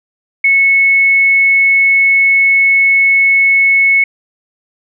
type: tone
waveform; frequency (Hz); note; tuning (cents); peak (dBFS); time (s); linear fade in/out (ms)
sine; 2200; C#7; -14; -6; 0.44-4.04; 5
effects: none